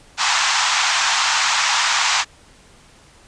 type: band-pass noise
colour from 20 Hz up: pink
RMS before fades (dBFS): -18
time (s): 0.17-2.25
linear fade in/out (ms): 50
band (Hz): 810 to 7400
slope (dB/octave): 48
effects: pink hiss -49 dBFS RMS until 3.27 s + resampled to 22050 Hz